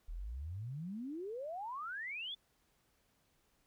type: exponential sweep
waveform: sine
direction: up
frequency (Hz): 36.71 to 3556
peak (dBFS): -40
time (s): 0.08-2.35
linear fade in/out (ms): 10
effects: pink hiss -75 dBFS RMS until 3.66 s